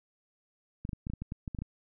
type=clicks; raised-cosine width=5 ms; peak=-24 dBFS; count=12; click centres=0.851 / 0.892 / 0.932 / 1.069 / 1.1 / 1.136 / 1.22 / 1.321 / 1.478 / 1.548 / 1.588 / 1.62 s; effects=none